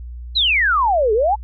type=exponential two-way sweep; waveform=sine; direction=down then up; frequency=4186 to 410.4 to 897 Hz; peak=-13 dBFS; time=0.35-1.36 s; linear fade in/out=20 ms; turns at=1.13 s; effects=added 60 Hz sine -29 dBFS peak until 1.43 s